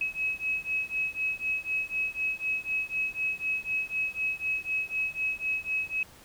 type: beating tone pair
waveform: sine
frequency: 2560 / 2564 Hz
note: D#7 / E7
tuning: +49 / -49 cents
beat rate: 4 Hz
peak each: -31 dBFS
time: 0.01-6.03 s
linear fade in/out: 2 ms
effects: pink hiss -53 dBFS RMS until 6.24 s